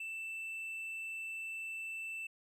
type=tone; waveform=triangle; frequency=2658 Hz; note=E7; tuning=14 cents sharp; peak=-38 dBFS; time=0-2.27 s; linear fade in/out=5 ms; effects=none